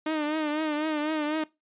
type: tone with vibrato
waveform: sawtooth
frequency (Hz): 305.6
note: D#4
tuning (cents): -31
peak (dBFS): -22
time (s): 0.06-1.44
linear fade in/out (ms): 5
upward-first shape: triangle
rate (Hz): 4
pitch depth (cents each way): 73
effects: noise-tail reverb RT60 0.2 s tail -20 dB re dry + resampled to 8000 Hz